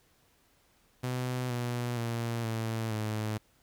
sawtooth tone with pitch steps, 126 / 121.29 / 116.75 / 112.38 / 108.18 Hz, B2 / B2 / A#2 / A2 / A2, +35 / -31 / +3 / +37 / -29 cents, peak -27 dBFS, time 1.03-3.38 s, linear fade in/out 10 ms, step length 470 ms, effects pink hiss -67 dBFS RMS until 3.62 s

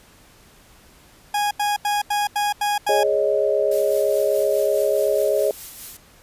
40% pulse tone bursts, 826 Hz, G#5, 10 cents flat, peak -18 dBFS, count 7, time 1.34-3.034 s, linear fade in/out 5 ms, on 170 ms, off 84 ms
sine chord, Ab suspended fourth, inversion none, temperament equal, 415.3 / 554.4 / 622.3 Hz, Ab4 / Db5 / Eb5, 0 / 0 / 0 cents, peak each -21 dBFS, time 2.89-5.51 s, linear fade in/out 2 ms
blue noise with tremolo, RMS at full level -34 dBFS, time 3.71-5.97 s, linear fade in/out 5 ms, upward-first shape sine, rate 4.8 Hz, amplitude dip 40%
effects pink hiss -51 dBFS RMS until 6.22 s + resampled to 32000 Hz

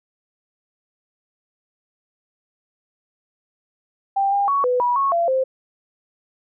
sine tone with pitch steps, 788 / 803 / 1117 / 497.4 / 973 / 1101 / 682 / 524 Hz, G5 / G5 / C#6 / B4 / B5 / C#6 / F5 / C5, +9 / +41 / +13 / +12 / -26 / -12 / -41 / +2 cents, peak -16 dBFS, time 4.16-5.44 s, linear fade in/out 10 ms, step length 160 ms, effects none

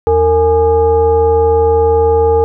sine tone with frequency modulation, 456.5 Hz, A#4, 36 cents flat, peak -7 dBFS, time 0.07-2.44 s, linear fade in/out 0 ms, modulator 377 Hz, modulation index 0.78, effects none

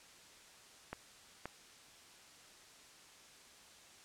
clicks, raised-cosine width 0.5 ms, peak -26 dBFS, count 2, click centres 0.93 / 1.456 s, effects white hiss -59 dBFS RMS until 4.04 s + low-pass 8000 Hz 12 dB/octave

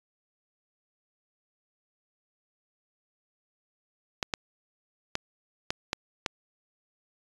clicks, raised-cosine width 0.2 ms, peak -10 dBFS, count 6, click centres 4.228 / 4.338 / 5.154 / 5.705 / 5.931 / 6.262 s, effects resampled to 22050 Hz

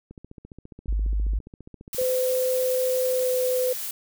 click train, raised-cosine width 3 ms, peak -29 dBFS, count 29, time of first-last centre 0.11-2.015 s, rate 14.7 Hz
sine tone, 51.6 Hz, G#1, 10 cents flat, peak -21 dBFS, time 0.88-1.39 s, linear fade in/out 5 ms
blue noise, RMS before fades -32 dBFS, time 1.93-3.91 s, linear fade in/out 2 ms
sine tone with pitch glide, 511 to 506.6 Hz, C5 to B4, -41 to +44 cents, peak -21 dBFS, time 1.98-3.73 s, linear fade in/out 5 ms, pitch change -15 cents, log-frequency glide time 3.08-3.37 s
effects none

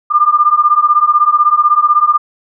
sine beating tone pair, 1194 / 1210 Hz, D6 / D#6, +28 / -49 cents, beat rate 16 Hz, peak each -10 dBFS, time 0.1-2.18 s, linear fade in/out 20 ms, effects none

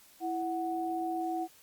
sine tone pair together, 331.2 / 740 Hz, E4 / F#5, +8 / 0 cents, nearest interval octave + major second, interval 1392 cents, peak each -34 / -33 dBFS, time 0.2-1.48 s, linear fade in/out 50 ms, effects white hiss -59 dBFS RMS until 1.62 s + Opus 48 kbps

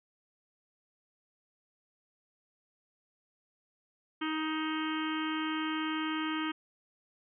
harmonic tone with a mistuned harmonic, 313.1 Hz, D#4, 11 cents sharp, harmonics 1 / 3 / 4 / 5 / 6 / 7 / 8 / 9 / 10, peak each -33 / -42 / -39 / -42 / -45 / -44 / -48 / -46 / -43 dBFS, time 4.21-6.52 s, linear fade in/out 10 ms, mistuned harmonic 8, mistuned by +25 cents, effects none

